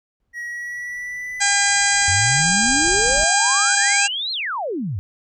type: noise with exponential growth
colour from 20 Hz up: brown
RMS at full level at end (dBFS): -29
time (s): 0.2-3.24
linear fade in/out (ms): 1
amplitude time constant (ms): 660
type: tone with pitch glide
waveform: triangle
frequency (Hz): 1908 to 1997.1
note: A#6 to B6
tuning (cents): +40 to +19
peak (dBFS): -25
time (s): 0.33-2.43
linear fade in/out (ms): 50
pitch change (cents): +79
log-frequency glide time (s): 0.45-1.38
type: harmonic tone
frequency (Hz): 805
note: G5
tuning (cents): +46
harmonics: 1 / 2 / 3 / 4 / 5 / 6 / 7 / 8 / 9 / 10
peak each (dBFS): -24 / -20 / -27 / -29 / -29 / -25 / -31 / -24 / -24 / -23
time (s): 1.4-4.08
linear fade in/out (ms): 20
type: exponential two-way sweep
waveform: sine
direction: up then down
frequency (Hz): 85.7 to 4280 to 85.7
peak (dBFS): -22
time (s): 2.08-4.99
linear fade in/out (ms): 0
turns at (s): 4.32
effects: none